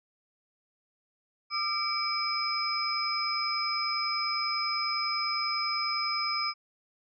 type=tone cluster; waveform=sine; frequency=1207 / 1337 / 2308 / 5080 Hz; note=D6 / E6 / D7 / D#8; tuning=+47 / +24 / -31 / +35 cents; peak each=-32 / -39 / -34 / -31 dBFS; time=1.5-6.54 s; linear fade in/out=50 ms; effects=none